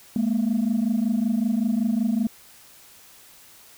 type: tone pair together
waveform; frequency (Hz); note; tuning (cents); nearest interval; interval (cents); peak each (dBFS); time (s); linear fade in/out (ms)
sine; 211.9 / 237.2; G#3 / A#3; +35 / +30; major second; 195; -21; 0.16-2.27; 2
effects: tanh soft clip ceiling -16 dBFS + white hiss -50 dBFS RMS until 3.77 s